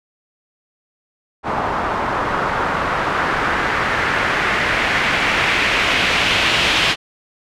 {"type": "noise with low-pass filter sweep", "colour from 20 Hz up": "white", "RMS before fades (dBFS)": -18, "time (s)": [1.43, 6.96], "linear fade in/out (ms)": 50, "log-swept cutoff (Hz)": [990, 3100], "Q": 1.7, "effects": []}